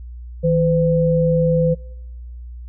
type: tone pair together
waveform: sine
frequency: 160 / 508 Hz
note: D#3 / B4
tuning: +49 / +49 cents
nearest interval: octave + minor sixth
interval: 2000 cents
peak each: -16 dBFS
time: 0.43-1.75 s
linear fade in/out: 20 ms
effects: noise-tail reverb RT60 1.0 s tail -25 dB re dry + added 60 Hz sine -31 dBFS peak until 2.68 s